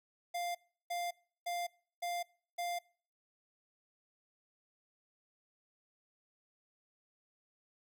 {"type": "tone bursts", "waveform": "square", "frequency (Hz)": 698.5, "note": "F5", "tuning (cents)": 0, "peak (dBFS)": -36, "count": 5, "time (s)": [0.34, 2.79], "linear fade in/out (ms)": 10, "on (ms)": 210, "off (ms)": 350, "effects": ["noise-tail reverb RT60 0.5 s tail -25 dB re dry"]}